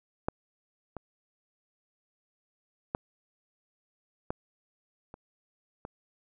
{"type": "clicks", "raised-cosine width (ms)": 1, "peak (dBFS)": [-14, -24, -15, -17, -30, -25], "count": 6, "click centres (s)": [0.285, 0.967, 2.949, 4.305, 5.141, 5.851], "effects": []}